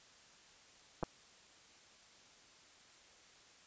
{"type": "clicks", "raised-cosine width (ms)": 1, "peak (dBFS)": [-24, -22], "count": 2, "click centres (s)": [1.028, 1.034], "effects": ["white hiss -62 dBFS RMS until 3.66 s", "resampled to 16000 Hz"]}